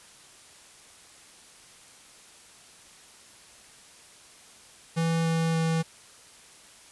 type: tone with pitch steps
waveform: square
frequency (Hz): 164.81 / 163.86 / 162.92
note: E3 / E3 / E3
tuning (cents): 0 / -10 / -20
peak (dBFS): -24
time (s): 4.96-5.83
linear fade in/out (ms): 20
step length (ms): 290
effects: white hiss -52 dBFS RMS until 6.91 s + resampled to 24000 Hz